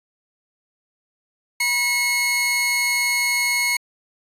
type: tone pair together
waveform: sawtooth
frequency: 970 / 2178 Hz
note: B5 / C#7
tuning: -31 / -31 cents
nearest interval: octave + major second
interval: 1400 cents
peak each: -26 / -15 dBFS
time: 1.6-3.77 s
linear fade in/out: 5 ms
effects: resampled to 32000 Hz